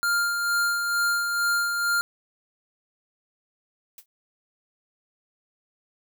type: tone with tremolo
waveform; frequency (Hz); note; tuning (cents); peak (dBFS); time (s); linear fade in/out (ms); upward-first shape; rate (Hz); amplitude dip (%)
square; 1400; F6; +4; -21; 0.03-2.01; 0; sine; 2.2; 40
type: noise with exponential decay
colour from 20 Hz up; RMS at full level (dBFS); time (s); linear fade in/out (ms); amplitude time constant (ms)
blue; -38; 3.98-4.06; 2; 17
effects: none